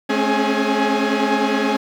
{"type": "tone cluster", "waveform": "sawtooth", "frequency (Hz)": [215.2, 266.7, 276.3, 419.5, 837], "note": ["A3", "C4", "C#4", "G#4", "G#5"], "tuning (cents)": [-38, 33, -6, 17, 13], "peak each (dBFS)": -19, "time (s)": [0.09, 1.77], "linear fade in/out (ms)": 10, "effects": ["low-pass 4000 Hz 12 dB/octave", "8-bit"]}